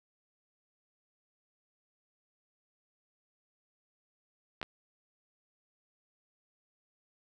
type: clicks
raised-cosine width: 0.3 ms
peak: -21 dBFS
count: 2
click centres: 4.615 / 4.629 s
effects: none